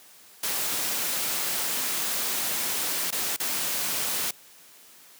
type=noise with dropouts; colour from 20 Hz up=white; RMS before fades=-28 dBFS; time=0.43-4.31 s; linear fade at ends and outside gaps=5 ms; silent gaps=3.107-3.124 / 3.364-3.399 s; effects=white hiss -52 dBFS RMS until 5.19 s + high-pass 150 Hz 12 dB/octave